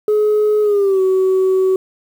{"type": "tone with pitch glide", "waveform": "sine", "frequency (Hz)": [423.4, 377.2], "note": ["G#4", "F#4"], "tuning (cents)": [33, 33], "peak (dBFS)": -9, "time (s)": [0.08, 1.76], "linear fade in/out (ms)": 2, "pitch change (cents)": -200, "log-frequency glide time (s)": [0.62, 1.01], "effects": ["tanh soft clip ceiling -9 dBFS", "7-bit"]}